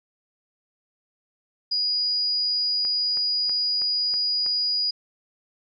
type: tone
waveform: sine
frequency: 4901 Hz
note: D#8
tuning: 27 cents flat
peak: -21 dBFS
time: 1.71-4.91 s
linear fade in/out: 10 ms
type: click train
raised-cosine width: 0.5 ms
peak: -26 dBFS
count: 6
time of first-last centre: 2.85-4.463 s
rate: 3.1 Hz
effects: none